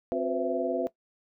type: tone cluster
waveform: sine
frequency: 263.2 / 361.6 / 498.5 / 519 / 666 Hz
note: C4 / F#4 / B4 / C5 / E5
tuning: +10 / -40 / +16 / -14 / +18 cents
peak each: -33 / -32 / -32 / -36 / -30 dBFS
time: 0.12-0.87 s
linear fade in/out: 0 ms
effects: noise-tail reverb RT60 0.1 s tail -18 dB re dry